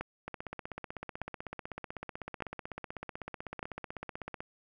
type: two click trains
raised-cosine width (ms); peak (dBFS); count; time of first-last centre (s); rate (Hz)
0.5; -21 / -24; 4 / 67; 0.01-3.629 / 0.28-4.405; 0.829 / 16
effects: none